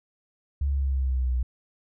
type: exponential sweep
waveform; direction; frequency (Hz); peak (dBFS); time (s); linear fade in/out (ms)
sine; down; 71 to 61.2; -22; 0.61-1.43; 5
effects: none